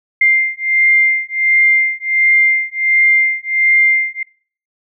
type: beating tone pair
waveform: sine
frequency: 2100 / 2101.4 Hz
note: C7 / C7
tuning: +6 / +7 cents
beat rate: 1.4 Hz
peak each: -13 dBFS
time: 0.21-4.23 s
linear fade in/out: 5 ms
effects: noise-tail reverb RT60 0.5 s tail -24 dB re dry